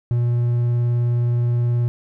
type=tone with vibrato; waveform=triangle; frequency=120 Hz; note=B2; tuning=49 cents flat; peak=-14 dBFS; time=0.11-1.88 s; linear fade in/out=0 ms; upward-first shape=sine; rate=19 Hz; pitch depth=8 cents each way; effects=none